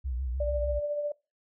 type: tone with vibrato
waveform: sine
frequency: 63.5 Hz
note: B1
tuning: 49 cents sharp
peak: -29 dBFS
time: 0.04-0.8 s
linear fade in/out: 20 ms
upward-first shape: sine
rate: 6.6 Hz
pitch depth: 110 cents each way
type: tone with tremolo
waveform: sine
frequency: 587.3 Hz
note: D5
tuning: in tune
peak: -26 dBFS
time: 0.4-1.12 s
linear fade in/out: 5 ms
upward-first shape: triangle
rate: 14 Hz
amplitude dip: 45%
effects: noise-tail reverb RT60 0.3 s tail -25 dB re dry